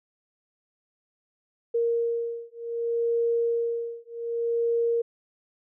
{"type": "beating tone pair", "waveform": "sine", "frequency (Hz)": [466.2, 466.85], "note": ["A#4", "A#4"], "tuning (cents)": [0, 3], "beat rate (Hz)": 0.65, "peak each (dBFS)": -27, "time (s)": [1.74, 5.02], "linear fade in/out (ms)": 10, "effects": []}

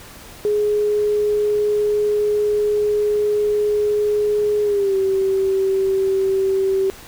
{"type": "tone with pitch glide", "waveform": "sine", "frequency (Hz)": [418.1, 385.6], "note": ["G#4", "G4"], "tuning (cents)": [12, -28], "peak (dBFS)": -15, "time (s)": [0.45, 6.9], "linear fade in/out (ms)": 0, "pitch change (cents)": -140, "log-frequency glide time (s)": [4.63, 4.96], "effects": ["pink hiss -40 dBFS RMS until 7.07 s"]}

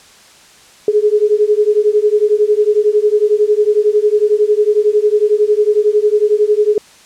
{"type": "beating tone pair", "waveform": "sine", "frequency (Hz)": [415.3, 426.3], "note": ["G#4", "G#4"], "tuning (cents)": [0, 45], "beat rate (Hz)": 11, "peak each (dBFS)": -12, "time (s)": [0.88, 6.78], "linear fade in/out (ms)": 2, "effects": ["white hiss -43 dBFS RMS until 7.05 s", "low-pass 8000 Hz 12 dB/octave"]}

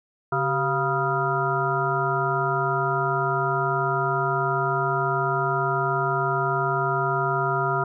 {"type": "harmonic tone with a mistuned harmonic", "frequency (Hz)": 138.59, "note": "C#3", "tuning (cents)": 0, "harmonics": [1, 3, 5, 7, 9, 10], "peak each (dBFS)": [-28, -28, -28, -28, -28, -28], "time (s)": [0.32, 7.84], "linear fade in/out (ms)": 5, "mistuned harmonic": 3, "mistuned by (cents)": -120, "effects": []}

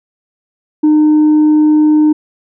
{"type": "tone with tanh clipping", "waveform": "sine", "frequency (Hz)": 304.8, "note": "D#4", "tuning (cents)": -36, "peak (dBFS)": -6, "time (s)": [0.83, 2.13], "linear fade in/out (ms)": 10, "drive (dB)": 1, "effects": []}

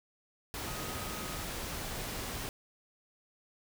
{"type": "tone in noise", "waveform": "sine", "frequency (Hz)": 1258, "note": "D#6", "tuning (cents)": 19, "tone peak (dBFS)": -48, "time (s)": [0.66, 1.43], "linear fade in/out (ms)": 0, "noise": "pink", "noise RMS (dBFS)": -39, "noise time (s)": [0.54, 2.49], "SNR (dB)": -12, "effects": []}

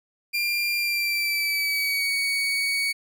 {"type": "tone with pitch glide", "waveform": "30% pulse", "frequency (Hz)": [2388, 2241], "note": ["D7", "C#7"], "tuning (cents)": [28, 18], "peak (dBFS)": -20, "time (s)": [0.33, 2.93], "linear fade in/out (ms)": 20, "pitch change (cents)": -110, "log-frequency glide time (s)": [0.77, 2.12], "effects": []}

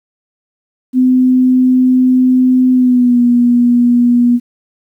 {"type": "tone with pitch glide", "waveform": "sine", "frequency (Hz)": [254.9, 241.8], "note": ["C4", "B3"], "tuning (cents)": [-45, -36], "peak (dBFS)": -6, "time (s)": [0.93, 4.4], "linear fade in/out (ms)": 50, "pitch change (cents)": -91, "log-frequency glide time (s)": [2.72, 3.2], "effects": ["8-bit"]}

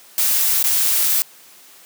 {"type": "noise with dropouts", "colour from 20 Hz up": "blue", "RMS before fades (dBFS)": -17, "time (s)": [0.18, 1.22], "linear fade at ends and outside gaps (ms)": 0, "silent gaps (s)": [0.627, 0.64], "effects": ["white hiss -46 dBFS RMS until 1.85 s", "high-pass 200 Hz 12 dB/octave"]}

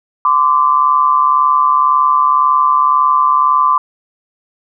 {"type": "tone pair together", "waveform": "sine", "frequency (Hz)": [1026.1, 1168], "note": ["C6", "D6"], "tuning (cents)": [-34, -10], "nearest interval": "major second", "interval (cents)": 224, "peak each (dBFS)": -11, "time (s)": [0.25, 3.78], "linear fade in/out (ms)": 2, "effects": []}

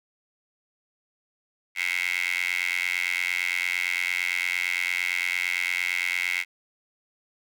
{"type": "tone with high-pass filter", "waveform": "15% pulse", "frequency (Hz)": 88.8, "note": "F2", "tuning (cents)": 29, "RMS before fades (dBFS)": -27, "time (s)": [1.75, 6.45], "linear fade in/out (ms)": 50, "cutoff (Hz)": 2200, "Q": 9.8, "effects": []}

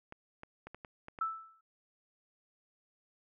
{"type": "clicks", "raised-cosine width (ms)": 0.5, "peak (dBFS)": -31, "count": 7, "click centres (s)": [0.124, 0.434, 0.67, 0.746, 0.848, 1.084, 1.188]}
{"type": "tone with exponential decay", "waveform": "sine", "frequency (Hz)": 1318.5, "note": "E6", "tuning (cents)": 0, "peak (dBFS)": -28, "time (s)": [1.21, 1.61], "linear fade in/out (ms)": 5, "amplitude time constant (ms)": 85}
{"effects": []}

